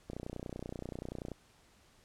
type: click train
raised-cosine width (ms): 2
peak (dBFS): -27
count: 38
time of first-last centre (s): 0.1-1.317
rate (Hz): 30.4
effects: pink hiss -65 dBFS RMS until 2.04 s + low-pass 10000 Hz 12 dB/octave